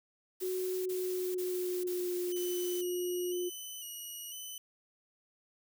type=noise bursts; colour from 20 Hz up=blue; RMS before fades=-44 dBFS; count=5; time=0.4-2.816 s; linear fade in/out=10 ms; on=460 ms; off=29 ms
type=tone with pitch glide; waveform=sine; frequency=370 to 356.8 Hz; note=F#4 to F4; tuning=0 to +37 cents; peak=-32 dBFS; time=0.41-3.5 s; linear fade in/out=20 ms; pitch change=-63 cents; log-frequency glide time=0.79-2.24 s
type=tone with vibrato; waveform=10% pulse; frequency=2960 Hz; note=F#7; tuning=in tune; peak=-34 dBFS; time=2.32-4.58 s; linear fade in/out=2 ms; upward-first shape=square; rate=1 Hz; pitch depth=33 cents each way
effects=none